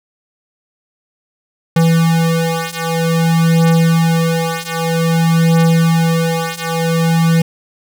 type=beating tone pair; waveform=square; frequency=164.81 / 165.33 Hz; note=E3 / E3; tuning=0 / +5 cents; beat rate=0.52 Hz; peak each=-15 / -14 dBFS; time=1.76-7.42 s; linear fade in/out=5 ms; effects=none